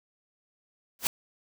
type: noise with exponential growth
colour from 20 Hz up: white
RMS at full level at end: -20 dBFS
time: 0.99-1.07 s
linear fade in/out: 1 ms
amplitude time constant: 16 ms
effects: none